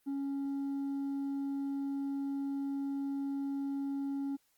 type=tone with hard clipping; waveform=triangle; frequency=277.2 Hz; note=C#4; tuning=in tune; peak=-32 dBFS; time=0.06-4.37 s; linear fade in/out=20 ms; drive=1 dB; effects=white hiss -73 dBFS RMS until 4.57 s + Opus 32 kbps

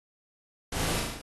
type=noise with echo; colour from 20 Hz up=pink; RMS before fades=-34 dBFS; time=0.72-1 s; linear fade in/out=5 ms; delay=36 ms; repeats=6; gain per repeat=-2 dB; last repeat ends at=1.216 s; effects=AAC 32 kbps

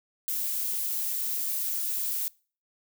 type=noise; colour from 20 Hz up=violet; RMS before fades=-30 dBFS; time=0.28-2.28 s; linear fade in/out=0 ms; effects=noise-tail reverb RT60 0.4 s tail -24 dB re dry

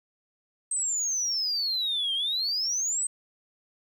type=exponential two-way sweep; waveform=sine; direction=down then up; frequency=8340 to 3136 to 8340 Hz; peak=-24 dBFS; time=0.71-3.07 s; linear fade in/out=5 ms; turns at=2.14 s; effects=tanh soft clip ceiling -22 dBFS + 10-bit

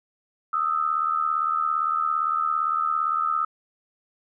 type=tone pair together; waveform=sine; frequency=1240.9 / 1318.5 Hz; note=D#6 / E6; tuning=-5 / 0 cents; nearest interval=minor second; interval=105 cents; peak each=-24 dBFS; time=0.53-3.45 s; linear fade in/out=5 ms; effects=none

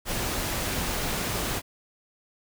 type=noise; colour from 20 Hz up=pink; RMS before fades=-29 dBFS; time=0.05-1.62 s; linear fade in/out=50 ms; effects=none

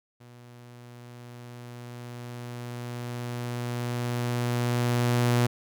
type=tone with level ramp; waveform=sawtooth; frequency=121.1 Hz; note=B2; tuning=34 cents flat; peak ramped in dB=-44 to -16 dBFS; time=0.2-5.47 s; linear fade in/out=10 ms; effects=none

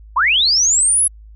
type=linear sweep; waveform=sine; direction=up; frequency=880 to 10970 Hz; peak=-11 dBFS; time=0.16-1.08 s; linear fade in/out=10 ms; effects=added 53 Hz sine -37 dBFS peak until 1.35 s

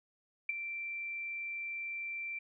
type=tone with ADSR envelope; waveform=sine; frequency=2349 Hz; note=D7; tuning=in tune; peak=-27 dBFS; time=0.49-2.39 s; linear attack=4 ms; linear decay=15 ms; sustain=-10 dB; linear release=7 ms; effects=none

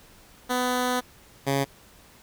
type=tone pair in turn; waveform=10% pulse; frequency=249.8 / 138.07 Hz; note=B3 / C#3; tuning=+20 / -7 cents; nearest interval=minor seventh; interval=1027 cents; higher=first; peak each=-15 / -14 dBFS; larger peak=second; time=0.49-1.01 / 1.46-1.65 s; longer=first; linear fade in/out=20 ms; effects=pink hiss -53 dBFS RMS until 2.22 s

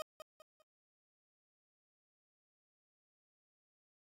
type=tone with echo; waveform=30% pulse; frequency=622.3 Hz; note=D#5; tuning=in tune; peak=-35 dBFS; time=0-0.02 s; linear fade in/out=0 ms; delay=200 ms; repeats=3; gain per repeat=-9 dB; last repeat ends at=0.62 s; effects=AAC 64 kbps

